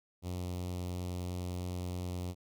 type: tone with notch filter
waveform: sawtooth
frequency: 89.7 Hz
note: F2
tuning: 47 cents sharp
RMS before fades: -38 dBFS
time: 0.22-2.35 s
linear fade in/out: 50 ms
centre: 1600 Hz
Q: 0.75
effects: none